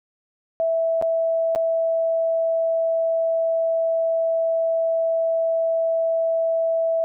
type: tone with dropouts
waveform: sine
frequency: 657 Hz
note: E5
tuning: 6 cents flat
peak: -18 dBFS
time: 0.6-7.04 s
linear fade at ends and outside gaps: 0 ms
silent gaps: 1.014-1.024 / 1.55-1.559 s
effects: none